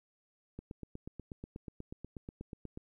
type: click train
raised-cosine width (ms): 3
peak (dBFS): -30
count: 19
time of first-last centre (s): 0.59-2.774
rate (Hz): 8.24
effects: 12-bit